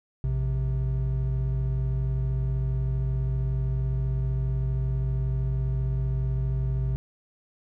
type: tone pair together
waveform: triangle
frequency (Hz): 58.31 / 130.9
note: A#1 / C3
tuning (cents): +1 / +1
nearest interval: octave + major second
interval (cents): 1400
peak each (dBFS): -25 / -24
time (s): 0.24-6.96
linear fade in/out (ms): 0
effects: none